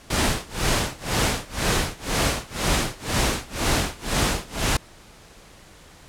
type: noise with tremolo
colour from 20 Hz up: pink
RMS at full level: -20 dBFS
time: 0.1-4.77 s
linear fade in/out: 5 ms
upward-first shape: sine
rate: 2 Hz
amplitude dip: 95%
effects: pink hiss -48 dBFS RMS until 6.08 s + low-pass 10000 Hz 12 dB/octave